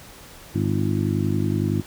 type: harmonic tone with a mistuned harmonic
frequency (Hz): 50.9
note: G#1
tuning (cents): -34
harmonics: 2 / 3 / 4 / 5 / 6 / 7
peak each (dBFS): -24 / -26 / -27 / -28 / -29 / -29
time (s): 0.54-1.82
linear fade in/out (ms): 20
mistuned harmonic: 7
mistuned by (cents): -51
effects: pink hiss -44 dBFS RMS until 1.86 s